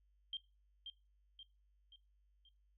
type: tone with echo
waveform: sine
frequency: 3176 Hz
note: G7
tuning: 22 cents sharp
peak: -39 dBFS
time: 0.33-0.37 s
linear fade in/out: 2 ms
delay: 530 ms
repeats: 4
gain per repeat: -6 dB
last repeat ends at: 2.49 s
effects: noise-tail reverb RT60 0.3 s tail -21 dB re dry + added 50 Hz sine -70 dBFS peak until 2.77 s